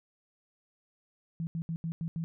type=tone bursts at uneven times; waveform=sine; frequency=164.81 Hz; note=E3; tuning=in tune; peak=-31 dBFS; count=6; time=1.4-1.47 / 1.55-1.62 / 1.69-1.76 / 1.84-1.92 / 2.01-2.08 / 2.16-2.24 s; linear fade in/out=0 ms; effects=none